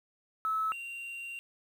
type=tone pair in turn; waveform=sine / triangle; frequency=1300 / 2763 Hz; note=E6 / F7; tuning=-24 / -19 cents; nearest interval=octave + minor second; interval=1305 cents; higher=second; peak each=-28 / -37 dBFS; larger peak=first; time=0.45-0.72 / 0.72-1.39 s; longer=second; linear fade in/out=0 ms; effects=9-bit